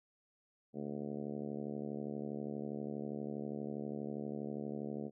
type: harmonic tone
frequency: 72.4 Hz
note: D2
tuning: 24 cents flat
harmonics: 2 / 3 / 4 / 5 / 6 / 7 / 8 / 9 / 10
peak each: -48 / -42 / -48 / -47 / -47 / -50 / -55 / -55 / -58 dBFS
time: 0.73-5.11 s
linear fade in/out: 50 ms
effects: none